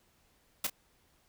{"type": "noise with echo", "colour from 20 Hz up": "white", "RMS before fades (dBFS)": -31, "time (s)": [0.64, 0.67], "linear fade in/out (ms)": 5, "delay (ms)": 29, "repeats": 1, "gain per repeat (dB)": -11, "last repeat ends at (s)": 0.699, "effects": ["pink hiss -69 dBFS RMS until 1.28 s"]}